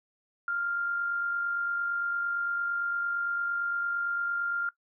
sine tone with amplitude modulation, 1396.9 Hz, F6, in tune, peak -26 dBFS, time 0.48-4.69 s, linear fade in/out 2 ms, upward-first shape sine, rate 48.8 Hz, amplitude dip 35%, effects noise-tail reverb RT60 0.1 s tail -18 dB re dry

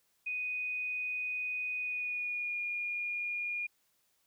sine tone with pitch glide, 2489 to 2428 Hz, D#7 to D#7, 0 to -43 cents, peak -33 dBFS, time 0.26-3.67 s, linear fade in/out 10 ms, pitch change -43 cents, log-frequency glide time 1.77-2.58 s, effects white hiss -74 dBFS RMS until 4.26 s

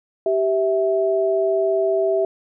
sine tone pair together, 389.1 / 654.4 Hz, G4 / E5, -13 / -13 cents, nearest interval major sixth, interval 900 cents, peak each -19 dBFS, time 0.26-2.25 s, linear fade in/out 2 ms, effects none

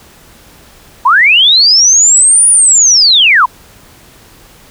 sine linear two-way sweep, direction up then down, 900 to 9760 to 900 Hz, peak -3 dBFS, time 1.05-3.46 s, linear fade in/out 10 ms, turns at 2.49 s, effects pink hiss -40 dBFS RMS until 4.7 s

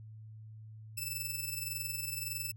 5% pulse tone with amplitude modulation, 2637 Hz, E7, in tune, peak -25 dBFS, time 0.97-2.52 s, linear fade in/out 10 ms, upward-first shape sine, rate 21.7 Hz, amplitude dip 55%, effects added 109 Hz sine -47 dBFS peak until 2.56 s

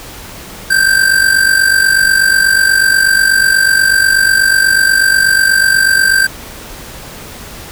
square tone with amplitude modulation, 1568 Hz, G6, in tune, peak -5 dBFS, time 0.7-6.27 s, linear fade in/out 10 ms, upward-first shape sine, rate 48.2 Hz, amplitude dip 65%, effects pink hiss -30 dBFS RMS until 7.71 s

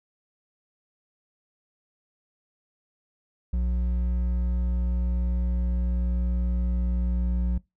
triangle tone pair together, 60.49 / 181.4 Hz, B1 / F#3, -35 / -34 cents, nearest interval octave + perfect fifth, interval 1901 cents, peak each -21 / -29 dBFS, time 3.53-7.58 s, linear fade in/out 5 ms, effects noise-tail reverb RT60 0.2 s tail -22 dB re dry

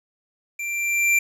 square tone with level ramp, 2360 Hz, D7, 8 cents sharp, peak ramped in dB -28 to -15 dBFS, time 0.59-1.19 s, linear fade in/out 5 ms, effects low-pass 12000 Hz 12 dB/octave + 9-bit

